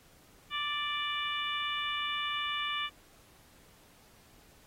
harmonic tone, 587.3 Hz, D5, in tune, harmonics 2 / 3 / 4 / 5 / 6, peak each -36 / -40 / -38 / -37 / -39 dBFS, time 0.5-2.9 s, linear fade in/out 50 ms, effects pink hiss -61 dBFS RMS until 4.66 s + AAC 48 kbps

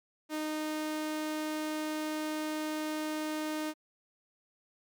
sawtooth tone, 308.2 Hz, D#4, 16 cents flat, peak -29 dBFS, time 0.29-3.74 s, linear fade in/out 50 ms, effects Opus 48 kbps

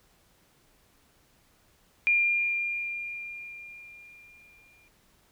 sine tone with exponential decay, 2401 Hz, D7, 38 cents sharp, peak -19 dBFS, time 2.07-4.88 s, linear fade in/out 0 ms, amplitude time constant 610 ms, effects pink hiss -64 dBFS RMS until 5.31 s

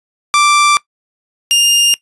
sawtooth tone pair in turn, 1174.7 / 2813 Hz, D6 / F7, 0 / +12 cents, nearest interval octave + minor third, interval 1512 cents, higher second, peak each -4 dBFS, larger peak neither, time 0.34-0.77 / 1.51-1.94 s, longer neither, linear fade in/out 0 ms, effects noise-tail reverb RT60 0.1 s tail -20 dB re dry + resampled to 24000 Hz

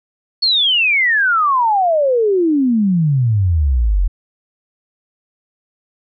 sine exponential sweep, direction down, 4435 to 41.94 Hz, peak -11 dBFS, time 0.42-4.08 s, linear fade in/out 10 ms, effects none

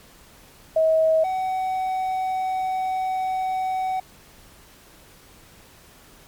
sine / triangle tone pair in turn, 639 / 751.8 Hz, D#5 / F#5, +46 / +27 cents, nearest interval minor third, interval 281 cents, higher second, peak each -15 / -20 dBFS, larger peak first, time 0.76-1.24 / 1.24-4 s, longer second, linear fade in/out 5 ms, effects pink hiss -50 dBFS RMS until 6.27 s + MP3 96 kbps

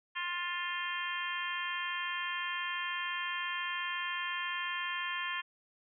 harmonic tone with a mistuned harmonic, 351.9 Hz, F4, 13 cents sharp, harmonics 3 / 4 / 5 / 6 / 7 / 8 / 9, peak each -39 / -46 / -38 / -44 / -45 / -44 / -42 dBFS, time 0.15-5.42 s, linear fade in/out 20 ms, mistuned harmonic 8, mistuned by -38 cents, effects none

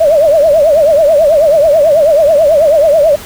sine tone with vibrato, 610 Hz, D#5, 34 cents flat, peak -4 dBFS, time 0-3.16 s, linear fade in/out 10 ms, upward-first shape triangle, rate 9.2 Hz, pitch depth 180 cents each way, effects pink hiss -29 dBFS RMS until 3.25 s

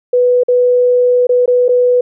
sine tone with dropouts, 493.9 Hz, B4, in tune, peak -7 dBFS, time 0.13-2.01 s, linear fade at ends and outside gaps 5 ms, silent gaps 0.435-0.483 / 1.27-1.292 / 1.459-1.477 / 1.683-1.69 s, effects none

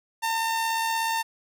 sawtooth tone with amplitude modulation, 905 Hz, A5, 48 cents sharp, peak -19 dBFS, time 0.22-1.23 s, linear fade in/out 20 ms, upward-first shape sine, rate 76.8 Hz, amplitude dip 30%, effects none

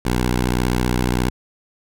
10% pulse tone with vibrato, 61.5 Hz, B1, 7 cents flat, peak -9 dBFS, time 0.05-1.3 s, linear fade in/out 5 ms, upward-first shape sine, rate 15 Hz, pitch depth 96 cents each way, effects none

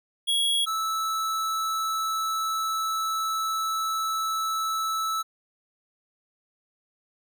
square tone pair in turn, 3322 / 1310.7 Hz, G#7 / E6, 0 / -10 cents, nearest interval octave + major third, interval 1610 cents, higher first, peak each -22 / -26 dBFS, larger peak first, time 0.27-0.66 / 0.66-5.23 s, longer second, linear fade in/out 20 ms, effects none

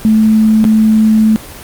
sine tone with dropouts, 218.2 Hz, A3, 14 cents flat, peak -5 dBFS, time 0.05-1.36 s, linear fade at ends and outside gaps 0 ms, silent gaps 0.642-0.65 s, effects pink hiss -30 dBFS RMS until 1.63 s + Opus 24 kbps

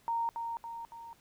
sine tone with echo, 926 Hz, A#5, 12 cents flat, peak -29 dBFS, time 0.08-0.29 s, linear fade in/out 0 ms, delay 280 ms, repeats 3, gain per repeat -5 dB, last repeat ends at 1.13 s, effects pink hiss -65 dBFS RMS until 1.2 s

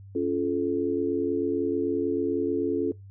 sine chord, Db augmented, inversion none, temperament just, 277.2 / 346.5 / 433.1 Hz, Db4 / F4 / A4, 0 / -14 / -27 cents, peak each -28 dBFS, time 0.15-2.92 s, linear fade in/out 5 ms, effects noise-tail reverb RT60 0.2 s tail -22 dB re dry + added 98 Hz sine -43 dBFS peak until 3.1 s

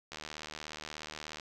click train, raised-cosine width 0.2 ms, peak -24 dBFS, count 99, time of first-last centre 0.12-1.398 s, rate 76.7 Hz, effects none

